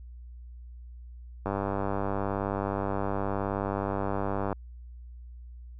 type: click train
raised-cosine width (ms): 1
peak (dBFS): -16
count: 305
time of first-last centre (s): 1.46-4.528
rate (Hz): 99.1
effects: added 60 Hz sine -42 dBFS peak until 5.79 s